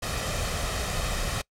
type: noise with comb filter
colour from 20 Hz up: pink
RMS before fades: -29 dBFS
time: 0.02-1.42 s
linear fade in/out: 10 ms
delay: 1.6 ms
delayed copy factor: +0.55
effects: noise-tail reverb RT60 0.1 s tail -23 dB re dry + low-pass 10000 Hz 12 dB/octave